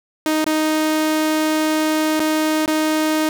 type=tone with dropouts; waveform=sawtooth; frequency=311.1 Hz; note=D#4; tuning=in tune; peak=-12 dBFS; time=0.26-3.29 s; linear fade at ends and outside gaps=1 ms; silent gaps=0.443-0.464 / 2.196-2.202 / 2.66-2.678 s; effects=7-bit